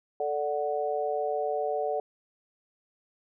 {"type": "chord", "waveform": "sine", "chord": "D major", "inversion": "second", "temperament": "equal", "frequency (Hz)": [440, 587.3, 740], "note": ["A4", "D5", "F#5"], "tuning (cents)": [0, 0, 0], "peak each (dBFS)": -31, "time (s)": [0.2, 2], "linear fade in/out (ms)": 2, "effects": []}